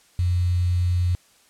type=tone with quantisation; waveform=sine; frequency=89 Hz; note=F2; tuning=33 cents sharp; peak=-18 dBFS; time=0.19-1.15 s; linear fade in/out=0 ms; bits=7; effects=white hiss -57 dBFS RMS until 1.49 s + low-pass 10000 Hz 12 dB/octave